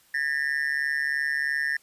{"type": "tone with amplitude modulation", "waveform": "triangle", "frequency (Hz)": 1800, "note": "A6", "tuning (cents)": 39, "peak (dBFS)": -18, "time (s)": [0.14, 1.77], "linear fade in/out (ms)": 5, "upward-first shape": "sine", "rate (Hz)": 143, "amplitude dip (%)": 100, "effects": ["white hiss -60 dBFS RMS until 1.82 s", "resampled to 32000 Hz"]}